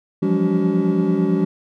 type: tone cluster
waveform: triangle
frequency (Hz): 172.2 / 181.2 / 201.8 / 285.2 / 379.1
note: F3 / F#3 / G#3 / C#4 / F#4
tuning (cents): -24 / -36 / -49 / +49 / +42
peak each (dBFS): -20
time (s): 0.22-1.45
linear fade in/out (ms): 10
effects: none